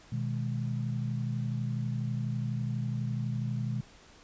sine chord, G# minor, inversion first, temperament equal, 123.47 / 155.56 / 207.7 Hz, B2 / D#3 / G#3, 0 / 0 / 0 cents, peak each -31 / -37 / -37 dBFS, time 0.12-3.81 s, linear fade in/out 5 ms, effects pink hiss -56 dBFS RMS until 4.23 s + resampled to 16000 Hz

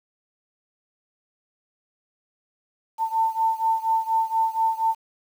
sine beating tone pair, 894 / 898.2 Hz, A5 / A5, +27 / +35 cents, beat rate 4.2 Hz, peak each -22 / -24 dBFS, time 2.98-4.95 s, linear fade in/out 50 ms, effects 8-bit

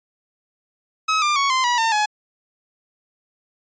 sawtooth tone with pitch steps, 1279 / 1193.3 / 1113.4 / 1038.9 / 969.3 / 904.4 / 843.8 Hz, D#6 / D6 / C#6 / C6 / B5 / A5 / G#5, +47 / +27 / +7 / -13 / -33 / +47 / +27 cents, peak -13 dBFS, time 1.08-2.06 s, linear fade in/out 10 ms, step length 140 ms, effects resampled to 16000 Hz

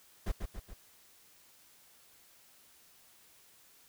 brown noise with echo, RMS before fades -32 dBFS, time 0.26-0.32 s, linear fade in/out 10 ms, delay 140 ms, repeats 3, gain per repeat -5 dB, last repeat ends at 0.74 s, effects white hiss -62 dBFS RMS until 3.88 s

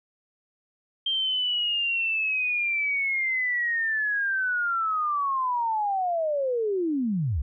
sine linear sweep, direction down, 3171 to 56.6 Hz, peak -23 dBFS, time 1.06-7.42 s, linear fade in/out 5 ms, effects none

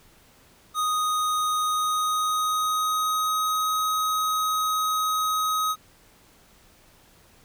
square tone with pitch glide, 1244.5 to 1263.3 Hz, D#6 to D#6, 0 to +26 cents, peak -23 dBFS, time 0.74-5.76 s, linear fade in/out 50 ms, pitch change +26 cents, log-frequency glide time 1.64-3.74 s, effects pink hiss -56 dBFS RMS until 7.44 s

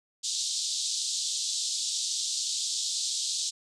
pink band-pass noise, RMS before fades -31 dBFS, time 0.23-3.51 s, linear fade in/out 20 ms, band 3600 to 8300 Hz, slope 48 dB/octave, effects none

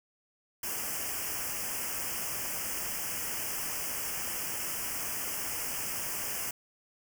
white band-stop noise, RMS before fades -35 dBFS, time 0.63-6.51 s, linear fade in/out 5 ms, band 3100 to 4900 Hz, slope 96 dB/octave, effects none

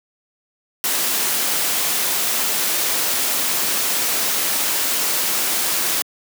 white noise, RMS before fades -20 dBFS, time 0.84-6.02 s, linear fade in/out 0 ms, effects high-pass 200 Hz 12 dB/octave

